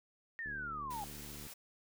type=linear sweep; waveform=sine; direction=down; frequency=1864.7 to 789 Hz; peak=-39 dBFS; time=0.39-1.04 s; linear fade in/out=0 ms
type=click train; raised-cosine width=3 ms; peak=-40 dBFS; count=75; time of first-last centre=0.46-1.467 s; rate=73.5 Hz
type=noise; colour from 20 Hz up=white; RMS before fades=-50 dBFS; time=0.9-1.54 s; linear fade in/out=10 ms
effects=none